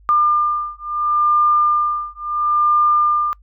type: beating tone pair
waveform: sine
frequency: 1200 / 1200.73 Hz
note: D6 / D6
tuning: +37 / +38 cents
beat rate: 0.73 Hz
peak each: -17 dBFS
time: 0.09-3.33 s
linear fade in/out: 0 ms
effects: noise-tail reverb RT60 0.1 s tail -25 dB re dry + added 50 Hz sine -45 dBFS peak until 3.42 s